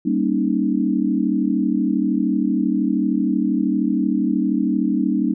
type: chord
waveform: sine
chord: Eb dominant seventh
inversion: first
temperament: equal with one note detuned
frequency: 196 / 233.1 / 277.2 / 310.1 Hz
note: G3 / Bb3 / Db4 / Eb4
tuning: 0 / 0 / 0 / -6 cents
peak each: -22 dBFS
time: 0.05-5.34 s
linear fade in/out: 10 ms
effects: none